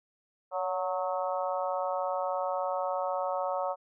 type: harmonic tone with a mistuned harmonic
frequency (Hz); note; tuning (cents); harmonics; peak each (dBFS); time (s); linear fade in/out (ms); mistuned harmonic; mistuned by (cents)
183.6; F#3; -13; 3 / 4 / 5 / 6 / 7; -32 / -34 / -36 / -38 / -39; 0.51-3.76; 50; 3; +31
effects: none